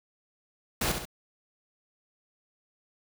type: noise with echo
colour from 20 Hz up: pink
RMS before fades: -28 dBFS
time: 0.81-0.92 s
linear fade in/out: 5 ms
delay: 67 ms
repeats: 2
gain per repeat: -6 dB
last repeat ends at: 1.054 s
effects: none